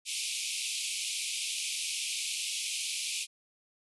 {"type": "band-pass noise", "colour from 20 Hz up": "pink", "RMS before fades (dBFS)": -35, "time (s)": [0.05, 3.27], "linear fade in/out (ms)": 50, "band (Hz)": [2300, 11000], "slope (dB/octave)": 96, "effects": []}